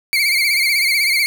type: tone with vibrato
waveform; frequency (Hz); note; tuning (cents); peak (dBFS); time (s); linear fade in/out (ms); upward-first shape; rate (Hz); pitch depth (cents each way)
30% pulse; 2217; C#7; 0; -11; 0.13-1.26; 0; sine; 16; 93
effects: none